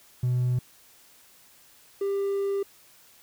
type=tone pair in turn; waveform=triangle; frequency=124.6 / 396.7 Hz; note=B2 / G4; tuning=+16 / +21 cents; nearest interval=octave + minor sixth; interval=2005 cents; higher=second; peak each=-19 / -22 dBFS; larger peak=first; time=0.23-0.59 / 2.01-2.63 s; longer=second; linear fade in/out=5 ms; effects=tanh soft clip ceiling -17 dBFS + white hiss -56 dBFS RMS until 3.22 s